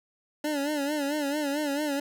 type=tone with vibrato; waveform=25% pulse; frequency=290.8 Hz; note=D4; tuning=17 cents flat; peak=-23 dBFS; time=0.44-2 s; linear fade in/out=5 ms; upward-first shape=sine; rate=4.5 Hz; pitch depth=88 cents each way; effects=none